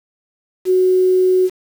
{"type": "tone with quantisation", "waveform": "sine", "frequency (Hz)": 370, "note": "F#4", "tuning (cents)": 0, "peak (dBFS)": -10, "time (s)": [0.65, 1.5], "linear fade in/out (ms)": 50, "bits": 6, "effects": []}